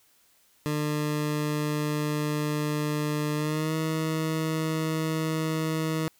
20% pulse tone with pitch glide, 150 to 158.74 Hz, D3 to D#3, +37 to +35 cents, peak -21 dBFS, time 0.66-6.08 s, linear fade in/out 0 ms, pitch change +98 cents, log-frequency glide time 3.36-3.75 s, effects white hiss -63 dBFS RMS until 6.19 s

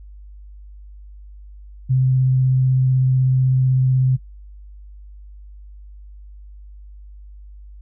sine tone with vibrato, 129.8 Hz, C3, 13 cents flat, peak -13 dBFS, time 1.89-4.17 s, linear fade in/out 20 ms, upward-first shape triangle, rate 16 Hz, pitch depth 13 cents each way, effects noise-tail reverb RT60 0.1 s tail -18 dB re dry + added 50 Hz sine -37 dBFS peak until 7.81 s

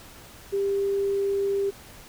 sine tone, 396.6 Hz, G4, 20 cents sharp, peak -22 dBFS, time 0.52-1.71 s, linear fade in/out 20 ms, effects pink hiss -47 dBFS RMS until 2.08 s

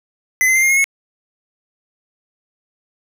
square tone with pitch steps, 2030 / 2061 / 2092 / 2124 / 2156 / 2188 Hz, B6 / C7 / C7 / C7 / C#7 / C#7, +47 / -27 / -1 / +25 / -49 / -23 cents, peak -12 dBFS, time 0.41-0.842 s, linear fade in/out 0 ms, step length 72 ms, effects none

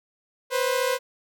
sawtooth tone pair together, 493.9 / 528.5 Hz, B4 / C5, 0 / +17 cents, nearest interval minor second, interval 117 cents, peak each -21 dBFS, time 0.5-0.99 s, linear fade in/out 50 ms, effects none

